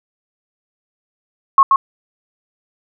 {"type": "tone with echo", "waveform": "sine", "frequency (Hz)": 1090, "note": "C#6", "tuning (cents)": -29, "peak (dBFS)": -4, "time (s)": [1.58, 1.63], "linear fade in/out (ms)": 2, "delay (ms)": 130, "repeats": 1, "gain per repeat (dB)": -4, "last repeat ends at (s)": 1.76, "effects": []}